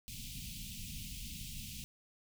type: band-stop noise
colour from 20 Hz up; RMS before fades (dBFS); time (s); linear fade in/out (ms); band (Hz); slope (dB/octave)
pink; -45; 0.08-1.84; 0; 240 to 2500; 48
effects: none